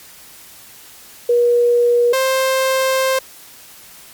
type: tone pair in turn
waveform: sine / sawtooth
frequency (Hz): 479.9 / 526.8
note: B4 / C5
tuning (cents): -50 / +12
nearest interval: major second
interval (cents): 162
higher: second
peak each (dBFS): -10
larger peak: neither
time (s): 1.29-2.13 / 2.13-3.19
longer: second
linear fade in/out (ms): 5
effects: white hiss -41 dBFS RMS until 4.13 s + MP3 96 kbps